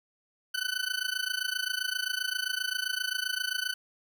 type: tone with amplitude modulation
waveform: 20% pulse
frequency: 1503 Hz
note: F#6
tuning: 27 cents sharp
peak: -21 dBFS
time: 0.54-3.74 s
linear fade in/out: 10 ms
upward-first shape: sine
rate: 27.6 Hz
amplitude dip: 90%
effects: none